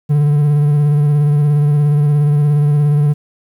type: tone with vibrato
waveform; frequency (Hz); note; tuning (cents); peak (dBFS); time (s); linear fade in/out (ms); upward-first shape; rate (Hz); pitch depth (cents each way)
triangle; 146.83; D3; 0; -7; 0.09-3.14; 20; sine; 17; 33
effects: 8-bit